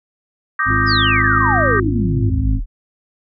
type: chord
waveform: sine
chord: Eb major seventh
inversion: third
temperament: equal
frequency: 1174.7 / 1244.5 / 1568 / 1864.7 Hz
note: D6 / Eb6 / G6 / Bb6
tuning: 0 / 0 / 0 / 0 cents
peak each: -20 / -22 / -19 / -20 dBFS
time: 0.59-1.8 s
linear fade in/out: 5 ms
type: harmonic tone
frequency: 52.6 Hz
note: G#1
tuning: 23 cents sharp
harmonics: 1 / 2 / 3 / 4 / 5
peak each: -22 / -19 / -30 / -32 / -23 dBFS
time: 0.65-2.61 s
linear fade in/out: 50 ms
type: tone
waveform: sine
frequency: 343 Hz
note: F4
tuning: 31 cents flat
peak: -26 dBFS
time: 0.7-2.3 s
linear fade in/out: 5 ms
type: exponential sweep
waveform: sine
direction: down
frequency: 5274 to 33.45 Hz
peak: -17 dBFS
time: 0.86-2.66 s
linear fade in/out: 50 ms
effects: none